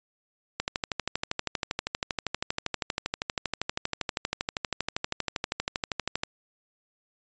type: click train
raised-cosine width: 0.2 ms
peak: -10 dBFS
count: 72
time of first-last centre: 0.6-6.235 s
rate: 12.6 Hz
effects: resampled to 16000 Hz